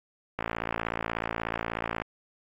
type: click train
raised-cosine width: 0.5 ms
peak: -14 dBFS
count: 93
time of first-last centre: 0.39-2.018 s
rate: 56.5 Hz
effects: AAC 64 kbps